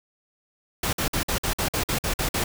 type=noise bursts; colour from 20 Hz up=pink; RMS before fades=-25 dBFS; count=11; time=0.83-2.44 s; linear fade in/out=5 ms; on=100 ms; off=51 ms; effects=none